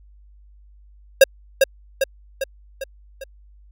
square tone with echo, 540 Hz, C#5, 45 cents flat, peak -6 dBFS, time 1.21-1.24 s, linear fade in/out 5 ms, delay 400 ms, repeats 5, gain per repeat -5 dB, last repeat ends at 3.24 s, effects added 50 Hz sine -46 dBFS peak until 3.71 s

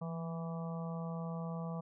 harmonic tone with a mistuned harmonic, 164.81 Hz, E3, in tune, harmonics 1 / 3 / 4 / 5 / 6 / 7, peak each -38 / -48 / -48 / -52 / -53 / -51 dBFS, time 0.01-1.81 s, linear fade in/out 10 ms, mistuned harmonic 1, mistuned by +34 cents, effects none

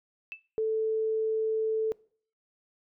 sine tone with exponential decay, 2637 Hz, E7, in tune, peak -32 dBFS, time 0.32-0.42 s, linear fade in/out 0 ms, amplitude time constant 20 ms
sine tone, 440 Hz, A4, in tune, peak -25 dBFS, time 0.58-1.92 s, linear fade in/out 0 ms
effects noise-tail reverb RT60 0.5 s tail -23 dB re dry

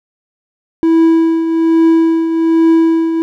triangle tone with tremolo, 327.5 Hz, E4, 11 cents flat, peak -3 dBFS, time 0.83-3.22 s, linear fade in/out 0 ms, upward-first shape triangle, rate 1.2 Hz, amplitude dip 60%, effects none

